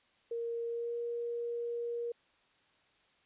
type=tone with pitch glide; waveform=sine; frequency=466.2 to 472.4 Hz; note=A#4 to A#4; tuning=0 to +23 cents; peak=-34 dBFS; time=0.31-2.12 s; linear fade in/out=5 ms; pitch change=+23 cents; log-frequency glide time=0.67-0.95 s; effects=white hiss -69 dBFS RMS until 3.25 s + resampled to 8000 Hz